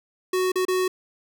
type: tone with dropouts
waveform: square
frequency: 370 Hz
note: F#4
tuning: in tune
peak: -21 dBFS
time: 0.33-0.88 s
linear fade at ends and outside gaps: 5 ms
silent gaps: 0.519-0.556 / 0.652-0.682 s
effects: none